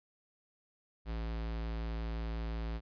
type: tone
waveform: square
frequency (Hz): 55.9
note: A1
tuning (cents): +28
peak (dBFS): -36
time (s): 1.05-2.81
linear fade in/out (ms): 50
effects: resampled to 11025 Hz